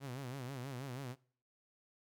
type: tone with vibrato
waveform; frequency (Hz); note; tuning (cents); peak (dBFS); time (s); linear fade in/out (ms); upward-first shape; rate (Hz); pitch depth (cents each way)
sawtooth; 130.81; C3; 0; -38; 0-1.16; 50; sine; 6.2; 130
effects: noise-tail reverb RT60 0.5 s tail -23 dB re dry